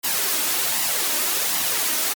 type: noise with flanger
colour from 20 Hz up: white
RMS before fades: -22 dBFS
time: 0.03-2.14 s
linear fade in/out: 20 ms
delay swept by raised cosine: 1 to 3.3 ms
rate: 1.3 Hz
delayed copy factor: +0.5
effects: high-pass 200 Hz 12 dB/octave + MP3 96 kbps